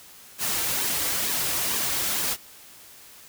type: noise with flanger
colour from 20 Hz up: white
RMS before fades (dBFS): -26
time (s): 0.38-2.37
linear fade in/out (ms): 50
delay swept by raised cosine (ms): 1.4 to 4.9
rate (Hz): 2.2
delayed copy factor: -0.5
effects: white hiss -48 dBFS RMS until 3.28 s